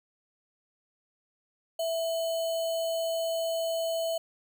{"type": "tone with sample-and-hold", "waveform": "sine", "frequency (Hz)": 659.3, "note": "E5", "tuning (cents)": 0, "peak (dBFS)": -27, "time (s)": [1.79, 4.18], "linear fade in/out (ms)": 5, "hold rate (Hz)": 3675, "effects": []}